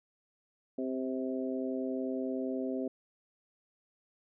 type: harmonic tone with a mistuned harmonic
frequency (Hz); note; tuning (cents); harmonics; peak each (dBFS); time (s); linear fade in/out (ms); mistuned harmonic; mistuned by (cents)
130.81; C3; 0; 2 / 3 / 4 / 5; -34 / -38 / -40 / -42; 0.78-2.88; 5; 5; -22
effects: none